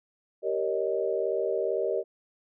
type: chord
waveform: sine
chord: Eb dominant seventh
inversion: first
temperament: just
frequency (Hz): 388.9 / 466.7 / 560 / 622.3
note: G4 / Bb4 / Db5 / Eb5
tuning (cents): -14 / +2 / +18 / 0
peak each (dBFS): -30 / -30 / -33 / -31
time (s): 0.42-2.04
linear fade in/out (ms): 50
effects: none